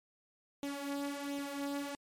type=tone with flanger; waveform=sawtooth; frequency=282.6 Hz; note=C#4; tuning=34 cents sharp; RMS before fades=-39 dBFS; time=0.63-1.95 s; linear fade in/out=0 ms; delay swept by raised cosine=0.3 to 3.8 ms; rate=1.4 Hz; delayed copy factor=+0.6; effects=MP3 64 kbps